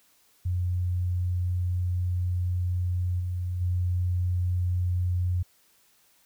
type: tone with level steps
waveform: sine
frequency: 89.6 Hz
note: F2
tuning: 45 cents sharp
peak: -24 / -27 / -23 dBFS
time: 0.45-5.43 s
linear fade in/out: 10 ms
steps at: 3.19 / 3.6 s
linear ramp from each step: 20 ms
effects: white hiss -63 dBFS RMS until 6.25 s